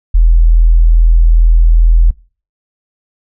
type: tone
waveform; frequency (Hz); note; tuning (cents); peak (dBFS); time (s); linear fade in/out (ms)
sine; 41.2; E1; 0; -3; 0.14-2.11; 10
effects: noise-tail reverb RT60 0.4 s tail -23 dB re dry